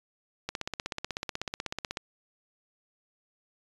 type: click train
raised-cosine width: 0.2 ms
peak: -15 dBFS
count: 25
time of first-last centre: 0.49-1.971 s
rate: 16.2 Hz
effects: resampled to 24000 Hz